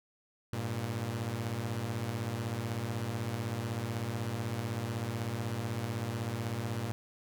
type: beating tone pair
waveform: sawtooth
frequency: 100.8 / 116.8 Hz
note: G2 / A#2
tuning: +49 / +4 cents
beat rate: 16 Hz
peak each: -34 / -31 dBFS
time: 0.53-6.92 s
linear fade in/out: 0 ms
effects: none

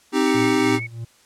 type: chord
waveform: square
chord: C minor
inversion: none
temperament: equal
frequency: 261.6 / 311.1 / 392 Hz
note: C4 / Eb4 / G4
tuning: 0 / 0 / 0 cents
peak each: -22 / -21 / -22 dBFS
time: 0.12-0.8 s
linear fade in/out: 50 ms
type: tone with vibrato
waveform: sine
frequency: 2200 Hz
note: C#7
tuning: 14 cents flat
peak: -28 dBFS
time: 0.26-0.87 s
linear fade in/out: 10 ms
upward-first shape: triangle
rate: 9.1 Hz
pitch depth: 32 cents each way
type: tone with tremolo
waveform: triangle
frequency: 115.8 Hz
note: A#2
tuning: 11 cents flat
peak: -23 dBFS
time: 0.34-1.05 s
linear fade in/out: 10 ms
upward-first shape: triangle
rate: 3.1 Hz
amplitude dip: 85%
effects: white hiss -55 dBFS RMS until 1.25 s + low-pass 9000 Hz 12 dB/octave

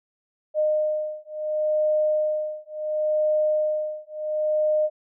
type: beating tone pair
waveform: sine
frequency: 612 / 612.71 Hz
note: D#5 / D#5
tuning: -29 / -27 cents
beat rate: 0.71 Hz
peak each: -24 dBFS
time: 0.54-4.9 s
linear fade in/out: 50 ms
effects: none

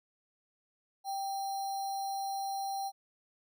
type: tone with sample-and-hold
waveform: sine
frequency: 784 Hz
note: G5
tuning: in tune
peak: -33 dBFS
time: 1.04-2.92 s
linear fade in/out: 50 ms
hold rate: 4900 Hz
effects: none

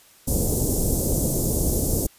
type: band-stop noise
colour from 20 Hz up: pink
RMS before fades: -22 dBFS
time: 0.27-2.07 s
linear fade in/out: 10 ms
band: 540 to 7000 Hz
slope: 24 dB/octave
effects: white hiss -53 dBFS RMS until 2.18 s + resampled to 32000 Hz

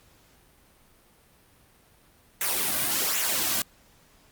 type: noise with flanger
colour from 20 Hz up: white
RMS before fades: -26 dBFS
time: 2.41-3.62 s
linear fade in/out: 2 ms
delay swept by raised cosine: 0.2 to 2.3 ms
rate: 1.3 Hz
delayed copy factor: -0.6
effects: pink hiss -59 dBFS RMS until 4.31 s + Opus 48 kbps

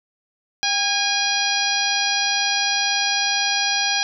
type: harmonic tone with a mistuned harmonic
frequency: 818 Hz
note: G#5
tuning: 26 cents flat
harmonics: 1 / 2 / 3 / 4 / 5 / 6 / 7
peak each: -26 / -26 / -26 / -26 / -26 / -26 / -26 dBFS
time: 0.63-4.03 s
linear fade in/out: 0 ms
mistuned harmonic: 1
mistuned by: -45 cents
effects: none

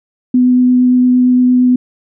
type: tone with vibrato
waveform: sine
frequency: 250.3 Hz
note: B3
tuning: 23 cents sharp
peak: -6 dBFS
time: 0.34-1.76 s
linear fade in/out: 5 ms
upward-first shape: triangle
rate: 8.7 Hz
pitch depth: 9 cents each way
effects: none

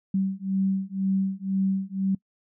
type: beating tone pair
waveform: sine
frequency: 191.6 / 193.6 Hz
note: G3 / G3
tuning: -39 / -21 cents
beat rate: 2 Hz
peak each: -26 dBFS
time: 0.14-2.15 s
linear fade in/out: 5 ms
effects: noise-tail reverb RT60 0.1 s tail -23 dB re dry

